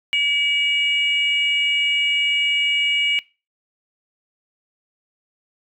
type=tone pair together; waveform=sine; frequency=2288 / 2883 Hz; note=D7 / F#7; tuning=-46 / -46 cents; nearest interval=major third; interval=400 cents; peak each=-18 dBFS; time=0.13-3.19 s; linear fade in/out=0 ms; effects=noise-tail reverb RT60 0.3 s tail -22 dB re dry + tanh soft clip ceiling -10 dBFS